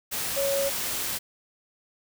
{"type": "tone in noise", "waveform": "sine", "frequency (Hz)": 554.4, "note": "C#5", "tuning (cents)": 0, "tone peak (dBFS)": -24, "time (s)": [0.36, 0.7], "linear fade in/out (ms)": 20, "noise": "white", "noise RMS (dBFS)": -30, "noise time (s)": [0.11, 1.19], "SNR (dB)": 3, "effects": []}